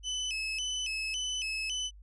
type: tone with vibrato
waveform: 30% pulse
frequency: 2794 Hz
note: F7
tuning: in tune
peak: -29 dBFS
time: 0.03-1.91 s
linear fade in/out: 50 ms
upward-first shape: square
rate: 1.8 Hz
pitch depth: 130 cents each way
effects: added 50 Hz sine -49 dBFS peak until 2.02 s + resampled to 24000 Hz